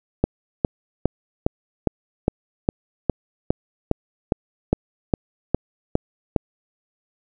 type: click train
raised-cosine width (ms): 2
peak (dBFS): -3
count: 16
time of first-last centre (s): 0.24-6.362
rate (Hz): 2.45
effects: none